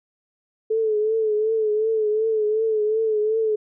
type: tone with vibrato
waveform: sine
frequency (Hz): 434.4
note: A4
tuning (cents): -22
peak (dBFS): -18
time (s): 0.7-3.56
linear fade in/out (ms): 10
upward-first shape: triangle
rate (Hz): 2.7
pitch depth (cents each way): 64
effects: none